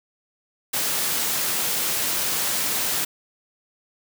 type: high-pass noise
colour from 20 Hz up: white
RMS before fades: -24 dBFS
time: 0.73-3.05 s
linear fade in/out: 10 ms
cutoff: 110 Hz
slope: 12 dB/octave
effects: none